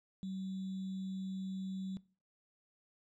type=tone with sample-and-hold; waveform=sine; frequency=190 Hz; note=F#3; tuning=46 cents sharp; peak=-38 dBFS; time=0.23-1.97 s; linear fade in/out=0 ms; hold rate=3675 Hz; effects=noise-tail reverb RT60 0.4 s tail -20 dB re dry + low-pass 6000 Hz 12 dB/octave